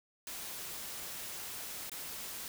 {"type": "noise with dropouts", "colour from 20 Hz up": "white", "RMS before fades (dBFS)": -43, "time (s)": [0.27, 2.48], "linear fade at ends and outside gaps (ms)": 1, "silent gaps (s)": [1.896, 1.917], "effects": []}